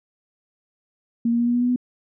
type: tone with pitch steps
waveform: sine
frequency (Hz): 233.1 / 235.5 / 238 / 240.5 / 243 / 245.5 / 248.1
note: A#3 / A#3 / A#3 / B3 / B3 / B3 / B3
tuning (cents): 0 / +18 / +36 / -46 / -28 / -10 / +8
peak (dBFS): -17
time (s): 1.25-1.761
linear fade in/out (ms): 5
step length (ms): 73
effects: none